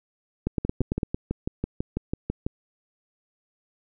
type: two click trains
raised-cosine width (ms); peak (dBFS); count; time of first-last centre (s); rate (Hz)
3; -13 / -11; 12 / 6; 0.65-2.465 / 0.47-1.032; 6.06 / 8.9
effects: none